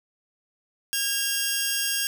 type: tone pair together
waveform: 10% pulse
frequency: 1630.1 / 2771 Hz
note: G#6 / F7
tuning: -33 / -14 cents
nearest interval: major sixth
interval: 919 cents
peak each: -18 dBFS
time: 0.93-2.07 s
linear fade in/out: 0 ms
effects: 9-bit